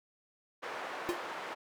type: band-pass noise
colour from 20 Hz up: white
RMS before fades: -41 dBFS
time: 0.62-1.55 s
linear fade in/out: 20 ms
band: 430 to 1300 Hz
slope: 12 dB/octave
type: tone with exponential decay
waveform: square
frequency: 350 Hz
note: F4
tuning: 4 cents sharp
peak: -28 dBFS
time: 1.09-1.24 s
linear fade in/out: 0 ms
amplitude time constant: 31 ms
effects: none